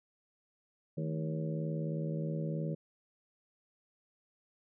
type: harmonic tone with a mistuned harmonic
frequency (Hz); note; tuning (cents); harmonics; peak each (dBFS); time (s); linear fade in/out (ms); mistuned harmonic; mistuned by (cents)
79; D#2; +27; 2 / 3 / 4 / 5 / 6 / 7; -34 / -43 / -44 / -46 / -45 / -44; 0.97-2.75; 10; 3; -120
effects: none